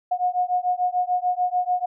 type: beating tone pair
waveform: sine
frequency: 720 / 726.8 Hz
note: F#5 / F#5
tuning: -47 / -31 cents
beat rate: 6.8 Hz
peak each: -23 dBFS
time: 0.11-1.86 s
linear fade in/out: 10 ms
effects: none